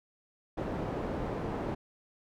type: low-pass noise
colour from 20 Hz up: white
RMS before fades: -35 dBFS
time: 0.57-1.75 s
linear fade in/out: 10 ms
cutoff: 550 Hz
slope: 12 dB/octave
effects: none